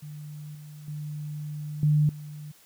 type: tone with level steps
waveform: sine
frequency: 150 Hz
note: D3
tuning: 37 cents sharp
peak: -37 / -41 / -32 / -18 / -37 dBFS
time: 0.02-2.52 s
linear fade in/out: 10 ms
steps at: 0.55 / 0.88 / 1.83 / 2.09 s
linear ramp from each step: 2 ms
effects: white hiss -57 dBFS RMS until 2.65 s